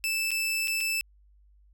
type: tone with dropouts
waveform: sawtooth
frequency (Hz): 2637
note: E7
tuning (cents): 0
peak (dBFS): -23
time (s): 0.04-1.01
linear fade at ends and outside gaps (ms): 0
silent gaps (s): 0.307-0.315 / 0.674-0.68 / 0.805-0.809
effects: added 50 Hz sine -56 dBFS peak until 1.73 s